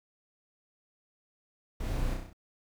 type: noise with echo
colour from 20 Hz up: brown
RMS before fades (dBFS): -34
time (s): 1.8-2.14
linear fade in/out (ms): 5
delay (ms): 32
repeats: 6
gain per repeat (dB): -3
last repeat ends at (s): 2.332
effects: none